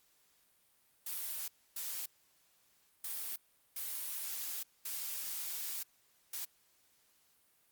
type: noise bursts at uneven times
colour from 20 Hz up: blue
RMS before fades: -40 dBFS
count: 6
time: 1.06-1.48 / 1.76-2.06 / 3.04-3.36 / 3.76-4.63 / 4.85-5.83 / 6.33-6.45 s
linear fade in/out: 5 ms
effects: white hiss -71 dBFS RMS until 7.71 s + Opus 48 kbps